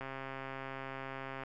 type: click train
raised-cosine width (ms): 0.5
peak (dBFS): -27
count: 192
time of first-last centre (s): 0.01-1.435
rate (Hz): 134
effects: none